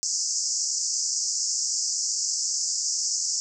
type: band-pass noise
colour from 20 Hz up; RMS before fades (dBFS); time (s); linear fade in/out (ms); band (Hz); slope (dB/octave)
white; -27; 0.03-3.4; 0; 4900 to 7500; 96
effects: none